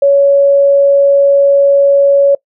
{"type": "tone", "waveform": "sine", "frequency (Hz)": 560, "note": "C#5", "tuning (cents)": 18, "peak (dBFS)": -4, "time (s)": [0.02, 2.35], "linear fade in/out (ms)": 5, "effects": ["noise-tail reverb RT60 0.1 s tail -22 dB re dry"]}